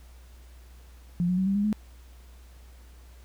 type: tone with pitch steps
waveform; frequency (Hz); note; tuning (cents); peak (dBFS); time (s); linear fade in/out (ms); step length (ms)
sine; 174.61 / 181.5 / 188.66 / 196.11 / 203.8 / 211.9; F3 / F#3 / F#3 / G3 / G#3 / G#3; 0 / -33 / +34 / +1 / -32 / +35; -22; 1.2-1.728; 0; 88
effects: added 61 Hz sine -47 dBFS peak until 3.24 s + pink hiss -59 dBFS RMS until 3.24 s